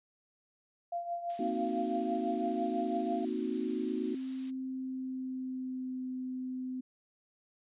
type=tone with tremolo; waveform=sine; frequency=691 Hz; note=F5; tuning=19 cents flat; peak=-31 dBFS; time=0.92-3.25 s; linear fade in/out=5 ms; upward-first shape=triangle; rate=6 Hz; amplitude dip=70%
type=noise; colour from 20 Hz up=blue; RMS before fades=-47 dBFS; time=1.29-4.51 s; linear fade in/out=10 ms
type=chord; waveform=sine; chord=C half-diminished seventh; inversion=third; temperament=equal; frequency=233.1 / 261.6 / 311.1 / 370 Hz; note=Bb3 / C4 / Eb4 / Gb4; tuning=0 / 0 / 0 / 0 cents; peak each=-37 dBFS; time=1.39-4.15 s; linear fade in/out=5 ms
type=tone with pitch glide; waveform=sine; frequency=261.6 to 256.2 Hz; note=C4 to C4; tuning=0 to -36 cents; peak=-35 dBFS; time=3.43-6.81 s; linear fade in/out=10 ms; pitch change=-36 cents; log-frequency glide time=4.52-6.07 s
effects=resampled to 8000 Hz